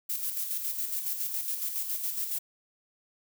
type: noise with tremolo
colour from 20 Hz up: violet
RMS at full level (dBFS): -31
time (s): 0.09-2.39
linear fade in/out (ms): 10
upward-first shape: square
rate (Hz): 7.2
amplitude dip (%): 45
effects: none